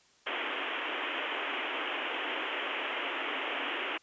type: band-pass noise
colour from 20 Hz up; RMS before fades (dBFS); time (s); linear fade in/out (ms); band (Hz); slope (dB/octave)
white; -35; 0.26-3.98; 10; 260 to 3200; 96
effects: white hiss -64 dBFS RMS until 4.02 s + resampled to 16000 Hz